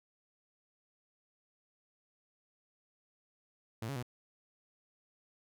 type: tone with pitch steps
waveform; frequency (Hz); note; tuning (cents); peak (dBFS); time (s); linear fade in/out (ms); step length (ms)
sawtooth; 112.4 / 139.1 / 122.6; A2 / C#3 / B2; +37 / +6 / -12; -33; 3.82-4.027; 5; 69
effects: none